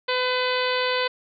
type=harmonic tone; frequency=504 Hz; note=B4; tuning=35 cents sharp; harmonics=1 / 2 / 3 / 4 / 5 / 6 / 7 / 8 / 9; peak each=-25 / -28 / -30 / -31 / -32 / -33 / -33 / -34 / -35 dBFS; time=0.08-1.08 s; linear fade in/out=10 ms; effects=none